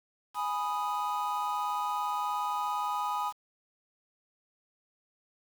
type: chord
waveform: triangle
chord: G# minor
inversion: none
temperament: equal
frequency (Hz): 830.6 / 987.8 / 1244.5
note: G#5 / B5 / D#6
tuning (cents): 0 / 0 / 0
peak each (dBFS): -32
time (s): 0.34-3.33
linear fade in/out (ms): 50
effects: 8-bit